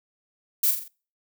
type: noise with echo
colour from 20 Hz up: violet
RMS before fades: -21 dBFS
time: 0.63-0.71 s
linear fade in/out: 5 ms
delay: 43 ms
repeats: 4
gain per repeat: -6 dB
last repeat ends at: 0.882 s
effects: noise-tail reverb RT60 0.4 s tail -26 dB re dry